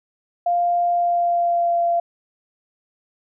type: tone with pitch glide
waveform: sine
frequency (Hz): 698.5 to 687.3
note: F5 to F5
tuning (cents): 0 to -28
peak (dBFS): -16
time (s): 0.46-2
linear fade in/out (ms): 5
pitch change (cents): -28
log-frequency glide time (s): 0.91-1.79
effects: none